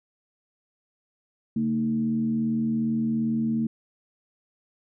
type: tone with frequency modulation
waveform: sine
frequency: 226 Hz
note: A3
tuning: 47 cents sharp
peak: -22 dBFS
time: 1.56-3.67 s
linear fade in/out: 5 ms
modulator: 82.6 Hz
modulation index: 0.55
effects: none